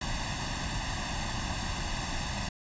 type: noise with comb filter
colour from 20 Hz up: pink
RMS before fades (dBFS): -33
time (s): 0.01-2.49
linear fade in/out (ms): 5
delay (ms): 1.1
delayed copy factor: +0.9
effects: resampled to 16000 Hz